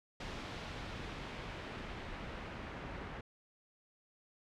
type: noise with low-pass filter sweep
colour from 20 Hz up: pink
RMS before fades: -45 dBFS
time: 0.2-3.21 s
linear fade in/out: 5 ms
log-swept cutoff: 3900 to 2000 Hz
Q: 0.91
effects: none